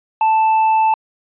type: tone with tanh clipping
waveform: sine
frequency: 880 Hz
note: A5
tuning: in tune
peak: -12 dBFS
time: 0.21-0.94 s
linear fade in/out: 2 ms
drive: 5 dB
effects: resampled to 8000 Hz